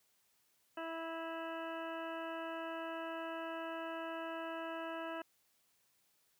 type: harmonic tone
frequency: 327.8 Hz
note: E4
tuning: 10 cents flat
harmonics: 1 / 2 / 3 / 4 / 5 / 6 / 8 / 9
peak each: -46 / -44 / -48 / -49 / -50 / -59 / -54 / -57 dBFS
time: 0.77-5.22 s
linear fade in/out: 5 ms
effects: white hiss -75 dBFS RMS until 6.39 s + high-pass 60 Hz 12 dB/octave